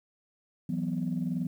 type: chord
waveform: sine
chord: E suspended second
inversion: none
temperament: just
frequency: 164.81 / 185.42 / 247.2 Hz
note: E3 / F#3 / B3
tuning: 0 / +4 / +2 cents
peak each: -32 dBFS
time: 0.69-1.47 s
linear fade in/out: 5 ms
effects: tanh soft clip ceiling -21 dBFS + 10-bit